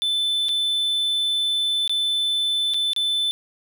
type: tone with dropouts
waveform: triangle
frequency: 3520 Hz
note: A7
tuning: in tune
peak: -18 dBFS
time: 0.02-3.31 s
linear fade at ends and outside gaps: 0 ms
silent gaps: 0.485-0.491 / 1.877-1.895 / 2.737-2.743 / 2.933-2.963 s
effects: none